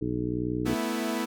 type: harmonic tone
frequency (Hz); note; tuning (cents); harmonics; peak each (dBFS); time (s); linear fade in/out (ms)
61; B1; -21; 1 / 2 / 3 / 4 / 5 / 6 / 7; -39 / -34 / -36 / -37 / -30 / -37 / -36; 0.01-0.75; 10
type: chord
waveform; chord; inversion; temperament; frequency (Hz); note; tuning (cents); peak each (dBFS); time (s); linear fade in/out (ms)
sawtooth; A suspended second; none; equal with one note detuned; 220 / 246.9 / 328.3; A3 / B3 / E4; 0 / 0 / -7; -28; 0.65-1.26; 20
effects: none